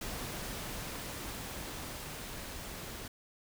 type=noise with level ramp; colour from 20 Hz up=pink; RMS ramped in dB=-40 to -44 dBFS; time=0.01-3.08 s; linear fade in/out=5 ms; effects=none